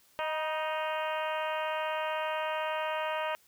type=harmonic tone with a mistuned harmonic; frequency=311.1 Hz; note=D#4; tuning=in tune; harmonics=2 / 3 / 4 / 5 / 6 / 7 / 8 / 9 / 10; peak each=-34 / -35 / -39 / -41 / -43 / -47 / -43 / -44 / -48 dBFS; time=0.19-3.35 s; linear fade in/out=0 ms; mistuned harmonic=3; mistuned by=+32 cents; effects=white hiss -64 dBFS RMS until 3.47 s